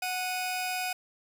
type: tone pair together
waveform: sawtooth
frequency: 736.8 / 2489 Hz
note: F#5 / D#7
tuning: -7 / 0 cents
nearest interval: octave + major sixth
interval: 2107 cents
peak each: -28 / -31 dBFS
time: 0.02-0.93 s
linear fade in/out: 5 ms
effects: none